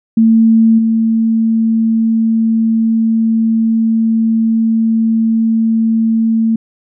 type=tone with level steps; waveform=sine; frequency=224.7 Hz; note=A3; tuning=37 cents sharp; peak=-5 / -9 dBFS; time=0.17-6.56 s; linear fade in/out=5 ms; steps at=0.78 s; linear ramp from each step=10 ms; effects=none